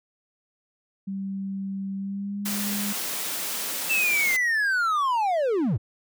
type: tone with pitch glide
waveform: sine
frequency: 194.7 to 204.3 Hz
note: G3 to G#3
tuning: -12 to -28 cents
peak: -28 dBFS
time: 1.07-2.93 s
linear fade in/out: 10 ms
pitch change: +84 cents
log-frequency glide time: 1.96-2.5 s
type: high-pass noise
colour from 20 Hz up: white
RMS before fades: -30 dBFS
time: 2.45-4.37 s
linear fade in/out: 10 ms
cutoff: 150 Hz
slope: 48 dB/octave
type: linear sweep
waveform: triangle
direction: down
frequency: 2687 to 82.41 Hz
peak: -19 dBFS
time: 3.89-5.78 s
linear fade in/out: 20 ms
effects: none